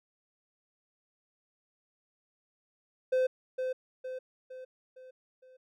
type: tone with echo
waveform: triangle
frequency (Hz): 514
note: C5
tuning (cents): -31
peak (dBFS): -22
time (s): 3.12-3.27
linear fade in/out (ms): 10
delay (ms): 460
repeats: 5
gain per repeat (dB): -6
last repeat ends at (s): 5.57
effects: none